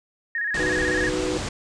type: tone with vibrato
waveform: sine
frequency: 1760 Hz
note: A6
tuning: in tune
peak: -23 dBFS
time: 0.35-1.09 s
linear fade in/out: 2 ms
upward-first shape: square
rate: 16 Hz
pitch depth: 81 cents each way
type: low-pass noise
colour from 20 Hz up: pink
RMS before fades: -30 dBFS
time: 0.54-1.49 s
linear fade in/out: 5 ms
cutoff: 8500 Hz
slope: 48 dB/octave
type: chord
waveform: sine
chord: B major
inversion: first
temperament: just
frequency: 308.7 / 370.4 / 493.9 Hz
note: D#4 / F#4 / B4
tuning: -14 / +2 / 0 cents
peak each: -28 dBFS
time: 0.59-1.38 s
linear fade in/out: 5 ms
effects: none